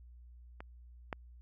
clicks, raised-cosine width 0.5 ms, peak -30 / -21 dBFS, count 2, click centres 0.605 / 1.128 s, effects added 60 Hz sine -52 dBFS peak until 1.41 s

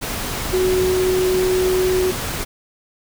sine tone in noise, 370 Hz, F#4, in tune, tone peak -15 dBFS, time 0.52-2.12 s, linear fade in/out 20 ms, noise pink, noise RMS -25 dBFS, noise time 0.01-2.45 s, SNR +7 dB, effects none

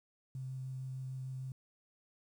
sine tone with vibrato, 130.81 Hz, C3, in tune, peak -39 dBFS, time 0.35-1.52 s, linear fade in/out 2 ms, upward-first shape sine, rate 6.6 Hz, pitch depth 10 cents each way, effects 11-bit

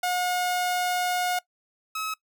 sawtooth tone pair in turn, 721 / 1284.7 Hz, F#5 / E6, -45 / -45 cents, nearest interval minor seventh, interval 1000 cents, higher second, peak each -20 / -25 dBFS, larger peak first, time 0.03-1.39 / 1.95-2.14 s, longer first, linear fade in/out 5 ms, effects noise-tail reverb RT60 0.1 s tail -21 dB re dry

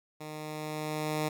10% pulse tone with level ramp, 153.5 Hz, D#3, 23 cents flat, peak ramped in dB -32 to -20 dBFS, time 0.2-1.29 s, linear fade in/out 10 ms, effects none

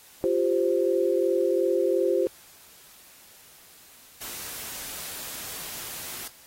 sine chord, F suspended second, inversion none, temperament equal, 349.2 / 392 / 523.3 Hz, F4 / G4 / C5, 0 / 0 / 0 cents, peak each -25 dBFS, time 0.24-2.27 s, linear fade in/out 0 ms
white noise, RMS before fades -37 dBFS, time 4.21-6.28 s, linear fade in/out 5 ms
effects white hiss -52 dBFS RMS until 6.46 s + AAC 48 kbps

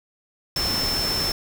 sine tone in noise, 5320 Hz, E8, 15 cents sharp, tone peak -23 dBFS, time 0.56-1.32 s, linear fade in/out 2 ms, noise pink, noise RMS -28 dBFS, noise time 0.56-1.32 s, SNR +2 dB, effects none

